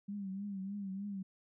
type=tone with vibrato; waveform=sine; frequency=197.2 Hz; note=G3; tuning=11 cents sharp; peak=-38 dBFS; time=0.08-1.23 s; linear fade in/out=10 ms; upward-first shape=triangle; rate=3.3 Hz; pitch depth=85 cents each way; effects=none